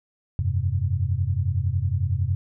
sine chord, F suspended second, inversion none, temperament just, 87.31 / 98.22 / 130.96 Hz, F2 / G2 / C3, 0 / +4 / +2 cents, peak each -25 / -24 / -27 dBFS, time 0.39-2.35 s, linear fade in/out 0 ms, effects none

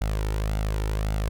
sawtooth tone with flanger, 52.5 Hz, G#1, 19 cents sharp, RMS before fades -26 dBFS, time 0.01-1.29 s, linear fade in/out 5 ms, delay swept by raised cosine 1.4 to 2.22 ms, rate 1.8 Hz, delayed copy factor +0.55, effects none

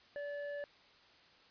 square tone with low-pass filter, 577 Hz, D5, 31 cents flat, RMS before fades -42 dBFS, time 0.16-0.64 s, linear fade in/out 0 ms, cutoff 1400 Hz, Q 2.3, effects white hiss -63 dBFS RMS until 1.5 s + resampled to 11025 Hz

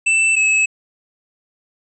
square tone pair in turn, 2657 / 2589 Hz, E7 / E7, +13 / -32 cents, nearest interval unison, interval 45 cents, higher first, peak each -13 dBFS, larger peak neither, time 0.06-0.36 / 0.36-0.66 s, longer neither, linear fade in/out 10 ms, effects resampled to 22050 Hz

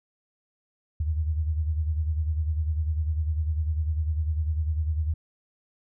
sine beating tone pair, 77.2 / 87.2 Hz, D#2 / F2, -13 / -2 cents, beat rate 10 Hz, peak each -24 / -32 dBFS, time 1-5.14 s, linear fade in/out 5 ms, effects none

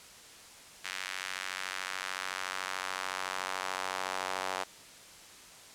sawtooth tone with high-pass filter sweep, 93.7 Hz, F#2, 22 cents sharp, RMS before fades -37 dBFS, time 0.84-4.64 s, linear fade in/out 10 ms, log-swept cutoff 1900 to 790 Hz, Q 1.3, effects white hiss -52 dBFS RMS until 5.74 s + low-pass 9000 Hz 12 dB/octave

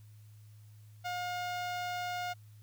sawtooth tone with notch filter, 715 Hz, F5, 41 cents sharp, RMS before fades -37 dBFS, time 1.04-2.34 s, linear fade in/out 20 ms, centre 10000 Hz, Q 0.7, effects added 106 Hz sine -52 dBFS peak until 2.62 s + white hiss -69 dBFS RMS until 2.62 s

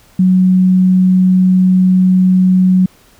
sine tone, 185 Hz, F#3, in tune, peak -6 dBFS, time 0.19-2.86 s, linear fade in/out 5 ms, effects pink hiss -47 dBFS RMS until 3.19 s

